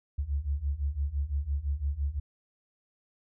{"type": "beating tone pair", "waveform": "sine", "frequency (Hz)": [67.9, 73.8], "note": ["C#2", "D2"], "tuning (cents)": [-35, 9], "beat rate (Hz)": 5.9, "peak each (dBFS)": [-32, -30], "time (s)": [0.18, 2.2], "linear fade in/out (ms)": 10, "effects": []}